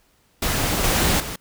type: noise with level steps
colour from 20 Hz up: pink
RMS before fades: -22 / -19 / -30 dBFS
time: 0.42-1.36 s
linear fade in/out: 5 ms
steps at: 0.84 / 1.2 s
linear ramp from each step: 2 ms
effects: pink hiss -61 dBFS RMS until 1.4 s